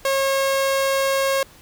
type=tone; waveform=sawtooth; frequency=543 Hz; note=C#5; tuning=36 cents flat; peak=-14 dBFS; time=0.05-1.43 s; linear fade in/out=2 ms; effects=pink hiss -48 dBFS RMS until 1.61 s